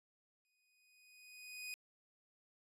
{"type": "tone with exponential growth", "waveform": "sawtooth", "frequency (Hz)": 2489, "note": "D#7", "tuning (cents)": 0, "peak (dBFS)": -39, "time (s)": [0.45, 1.74], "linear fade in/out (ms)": 0, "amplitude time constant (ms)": 280, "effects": ["resampled to 32000 Hz"]}